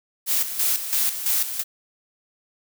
blue noise with tremolo, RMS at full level -21 dBFS, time 0.26-1.64 s, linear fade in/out 50 ms, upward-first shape square, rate 3 Hz, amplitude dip 65%, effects none

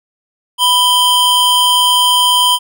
square tone pair together, 987.8 / 3133 Hz, B5 / G7, 0 / -2 cents, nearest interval octave + minor sixth, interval 1998 cents, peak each -13 / -11 dBFS, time 0.58-2.59 s, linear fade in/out 50 ms, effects none

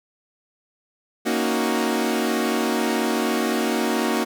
sawtooth chord, D# minor seventh, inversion second, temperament equal, 233.1 / 277.2 / 311.1 / 370 Hz, A#3 / C#4 / D#4 / F#4, 0 / 0 / 0 / 0 cents, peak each -20 / -24 / -23 / -22 dBFS, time 1.25-4.25 s, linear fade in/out 20 ms, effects none

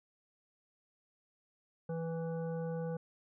harmonic tone, 164.7 Hz, E3, 1 cent flat, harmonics 1 / 3 / 5 / 7 / 9, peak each -37 / -39 / -50 / -58 / -56 dBFS, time 1.89-2.97 s, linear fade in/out 5 ms, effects none

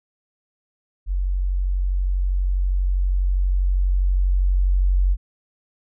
sine tone with level ramp, 46.19 Hz, F#1, 2 cents flat, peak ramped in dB -19 to -14 dBFS, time 1.06-5.17 s, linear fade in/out 50 ms, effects none

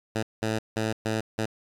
10% pulse tone bursts at uneven times, 110 Hz, A2, in tune, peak -17 dBFS, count 5, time 0.15-0.23 / 0.42-0.59 / 0.76-0.93 / 1.05-1.21 / 1.38-1.46 s, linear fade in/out 10 ms, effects low-pass 9000 Hz 12 dB/octave + 8-bit

